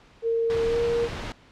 sine tone with pitch glide, 458.6 to 469 Hz, A#4 to A#4, -28 to +11 cents, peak -21 dBFS, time 0.22-1.09 s, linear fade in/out 50 ms, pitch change +39 cents, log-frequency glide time 0.66-0.77 s
pink noise, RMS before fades -33 dBFS, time 0.5-1.32 s, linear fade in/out 0 ms
effects pink hiss -54 dBFS RMS until 1.51 s + low-pass 4000 Hz 12 dB/octave

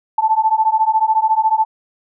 sine beating tone pair, 871 / 885 Hz, A5 / A5, -18 / +10 cents, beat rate 14 Hz, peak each -15 dBFS, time 0.18-1.65 s, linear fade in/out 5 ms, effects none

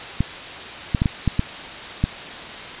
clicks, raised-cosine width 5 ms, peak -5 dBFS, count 7, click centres 0.206 / 0.948 / 1.019 / 1.058 / 1.277 / 1.394 / 2.04 s, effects white hiss -33 dBFS RMS until 2.8 s + resampled to 8000 Hz

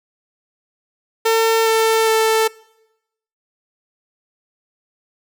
sawtooth tone with pitch steps, 450 / 446.4 / 442.8 Hz, A4 / A4 / A4, +39 / +25 / +11 cents, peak -9 dBFS, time 1.25-2.48 s, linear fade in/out 10 ms, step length 410 ms, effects noise-tail reverb RT60 0.9 s tail -23 dB re dry

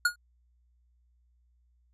square tone with exponential decay, 1439 Hz, F#6, 49 cents flat, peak -19 dBFS, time 0.05-0.16 s, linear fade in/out 5 ms, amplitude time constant 23 ms, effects added 60 Hz sine -64 dBFS peak until 1.93 s + resampled to 32000 Hz

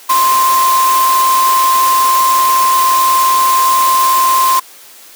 sine tone in noise, 1046.5 Hz, C6, in tune, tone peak -8 dBFS, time 0.09-4.6 s, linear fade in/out 10 ms, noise white, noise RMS -18 dBFS, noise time 0.09-4.6 s, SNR +7 dB, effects white hiss -38 dBFS RMS until 5.15 s + high-pass 300 Hz 12 dB/octave

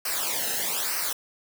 white noise with flanger, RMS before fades -28 dBFS, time 0.05-1.13 s, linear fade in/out 5 ms, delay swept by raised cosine 0.28 to 0.88 ms, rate 1.1 Hz, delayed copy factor -0.8, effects none

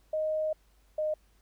sine tone pair in turn, 622.3 / 615.5 Hz, D#5 / D#5, 0 / -19 cents, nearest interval unison, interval 19 cents, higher first, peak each -27 dBFS, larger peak neither, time 0.13-0.53 / 0.98-1.14 s, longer first, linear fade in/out 5 ms, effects added 50 Hz sine -62 dBFS peak until 1.41 s + pink hiss -69 dBFS RMS until 1.41 s

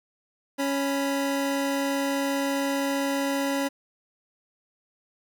25% pulse tone pair together, 277.2 / 987.8 Hz, C#4 / B5, 0 / 0 cents, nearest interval octave + minor seventh, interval 2200 cents, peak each -21 / -30 dBFS, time 0.58-3.69 s, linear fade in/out 20 ms, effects none

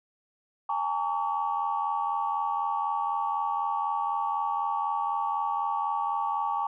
sine tone cluster, 815 / 899 / 1133 Hz, G#5 / A5 / C#6, -33 / +37 / +37 cents, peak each -30 dBFS, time 0.69-6.67 s, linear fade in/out 5 ms, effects tanh soft clip ceiling -16 dBFS

